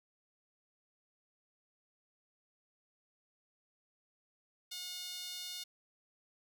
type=tone with high-pass filter; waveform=sawtooth; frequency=722 Hz; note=F#5; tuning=43 cents flat; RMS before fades=-44 dBFS; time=4.71-5.64 s; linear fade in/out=10 ms; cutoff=3800 Hz; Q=2.4; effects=none